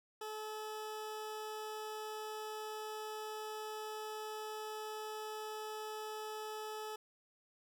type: tone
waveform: 20% pulse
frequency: 430.9 Hz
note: A4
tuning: 36 cents flat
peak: -37 dBFS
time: 0.21-6.96 s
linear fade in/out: 5 ms
effects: none